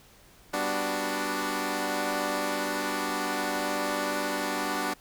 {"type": "chord", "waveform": "10% pulse", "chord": "G major seventh", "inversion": "none", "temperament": "equal", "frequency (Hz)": [196, 246.9, 293.7, 370], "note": ["G3", "B3", "D4", "F#4"], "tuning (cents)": [0, 0, 0, 0], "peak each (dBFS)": [-27, -28, -22, -27], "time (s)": [0.53, 4.94], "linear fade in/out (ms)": 10, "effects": ["pink hiss -56 dBFS RMS until 5 s"]}